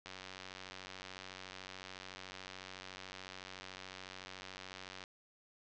click train, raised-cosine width 0.2 ms, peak -29 dBFS, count 468, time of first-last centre 0.06-5.039 s, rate 93.8 Hz, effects low-pass 6000 Hz 12 dB/octave

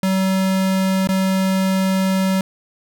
square tone with dropouts, 190.1 Hz, F#3, 47 cents sharp, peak -16 dBFS, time 0.03-2.41 s, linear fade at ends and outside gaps 2 ms, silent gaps 1.073-1.089 s, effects none

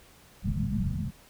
white low-pass noise, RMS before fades -29 dBFS, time 0.42-1.11 s, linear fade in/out 50 ms, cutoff 220 Hz, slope 96 dB/octave, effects pink hiss -56 dBFS RMS until 1.29 s

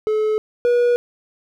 triangle tone pair in turn, 430.6 / 483.3 Hz, A4 / B4, -37 / -38 cents, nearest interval major second, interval 199 cents, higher second, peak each -14 / -11 dBFS, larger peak second, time 0.07-0.38 / 0.65-0.96 s, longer neither, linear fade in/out 0 ms, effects none

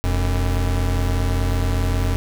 square tone pair together, 42.53 / 89.8 Hz, F1 / F2, -45 / +49 cents, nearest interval octave + minor second, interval 1294 cents, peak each -21 dBFS, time 0.04-2.16 s, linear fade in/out 0 ms, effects none

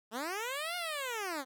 10% pulse linear two-way sweep, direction up then down, 206.1 to 722 to 250.2 Hz, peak -27 dBFS, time 0.11-1.45 s, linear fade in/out 50 ms, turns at 0.76 s, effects none

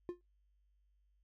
triangle tone with exponential decay, 353.2 Hz, F4, 20 cents sharp, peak -32 dBFS, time 0.09-0.21 s, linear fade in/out 0 ms, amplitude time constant 24 ms, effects noise-tail reverb RT60 0.2 s tail -22 dB re dry + added 50 Hz sine -70 dBFS peak until 1.23 s

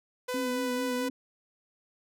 sawtooth tone with pitch glide, 501 to 496.4 Hz, B4 to B4, +25 to +9 cents, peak -27 dBFS, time 0.28-1.09 s, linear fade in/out 10 ms, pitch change -16 cents, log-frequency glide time 0.48-0.58 s
sine tone with vibrato, 258.3 Hz, C4, 22 cents flat, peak -31 dBFS, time 0.34-1.1 s, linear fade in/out 2 ms, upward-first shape sine, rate 4.5 Hz, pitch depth 66 cents each way
effects none

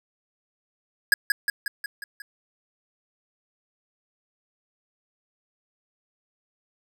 square tone with echo, 1661.2 Hz, G#6, in tune, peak -14 dBFS, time 1.12-1.14 s, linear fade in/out 2 ms, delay 180 ms, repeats 6, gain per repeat -4 dB, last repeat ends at 2.22 s, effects none

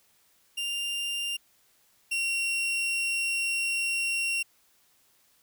40% pulse tone pair in turn, 2794 / 2743 Hz, F7 / F7, 0 / -32 cents, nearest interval unison, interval 32 cents, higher first, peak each -28 / -25 dBFS, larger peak second, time 0.57-1.37 / 2.11-4.43 s, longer second, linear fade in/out 10 ms, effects white hiss -65 dBFS RMS until 5.42 s

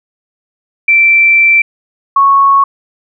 sine tone pair in turn, 2341 / 1104.8 Hz, D7 / C#6, -6 / -6 cents, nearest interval octave + minor second, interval 1300 cents, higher first, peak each -4 dBFS, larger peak neither, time 0.88-1.62 / 2.16-2.64 s, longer first, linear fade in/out 5 ms, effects none

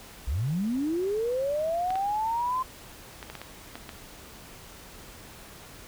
sine linear sweep, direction up, 52.2 to 1046.5 Hz, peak -25 dBFS, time 0.27-2.63 s, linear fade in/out 10 ms
clicks, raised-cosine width 0.3 ms, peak -22 dBFS, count 8, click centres 1.905 / 1.956 / 3.228 / 3.3 / 3.353 / 3.416 / 3.755 / 3.892 s
effects pink hiss -47 dBFS RMS until 5.87 s

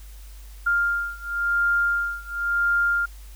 sine beating tone pair, 1400 / 1400.95 Hz, F6 / F6, +4 / +5 cents, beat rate 0.95 Hz, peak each -23 / -24 dBFS, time 0.66-3.06 s, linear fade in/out 10 ms, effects added 50 Hz sine -39 dBFS peak until 3.35 s + white hiss -52 dBFS RMS until 3.35 s

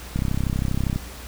click train, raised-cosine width 5 ms, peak -11 dBFS, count 27, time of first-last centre 0.16-0.96 s, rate 32.5 Hz, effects added 60 Hz sine -38 dBFS peak until 1.27 s + pink hiss -40 dBFS RMS until 1.27 s

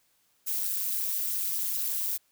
violet noise with amplitude modulation, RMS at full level -26 dBFS, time 0.46-2.18 s, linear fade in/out 20 ms, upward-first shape sine, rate 197 Hz, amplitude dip 95%, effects white hiss -69 dBFS RMS until 2.31 s

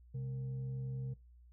sine tone with frequency modulation, 130.81 Hz, C3, in tune, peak -37 dBFS, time 0.14-1.14 s, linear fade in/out 10 ms, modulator 333 Hz, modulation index 0.27, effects noise-tail reverb RT60 0.2 s tail -19 dB re dry + added 60 Hz sine -57 dBFS peak until 1.52 s

